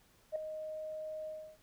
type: tone with ADSR envelope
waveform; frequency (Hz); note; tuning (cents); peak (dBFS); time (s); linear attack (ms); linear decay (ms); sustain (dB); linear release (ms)
sine; 622.3; D#5; 0; -29; 0.32-1.58; 38; 3; -10; 310
effects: tanh soft clip ceiling -26 dBFS + pink hiss -67 dBFS RMS until 1.62 s